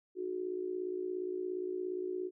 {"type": "tone with amplitude modulation", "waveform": "sine", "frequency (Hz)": 367.3, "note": "F#4", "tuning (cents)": -13, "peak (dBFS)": -31, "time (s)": [0.15, 2.31], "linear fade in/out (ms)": 50, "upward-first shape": "sine", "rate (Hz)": 57.2, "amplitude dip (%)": 75, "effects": []}